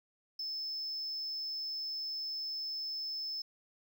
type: tone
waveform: triangle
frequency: 5250 Hz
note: E8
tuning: 8 cents flat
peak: -35 dBFS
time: 0.39-3.42 s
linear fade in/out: 5 ms
effects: none